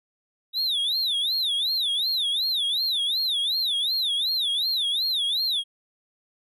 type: tone with vibrato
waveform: triangle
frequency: 3729 Hz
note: A#7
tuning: in tune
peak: -21 dBFS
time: 0.53-5.64 s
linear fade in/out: 50 ms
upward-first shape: sine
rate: 2.7 Hz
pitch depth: 230 cents each way
effects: none